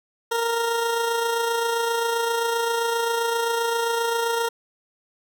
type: tone with amplitude modulation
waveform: 20% pulse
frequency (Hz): 464.3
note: A#4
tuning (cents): -7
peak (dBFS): -15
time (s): 0.31-4.49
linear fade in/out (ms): 10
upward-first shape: sine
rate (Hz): 27.6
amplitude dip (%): 35
effects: none